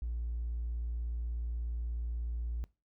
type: tone with hard clipping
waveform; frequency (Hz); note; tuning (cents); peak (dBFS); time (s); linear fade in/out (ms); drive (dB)
sine; 58.27; A#1; 0; -34; 0.02-2.64; 0; 1
effects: noise-tail reverb RT60 0.3 s tail -22 dB re dry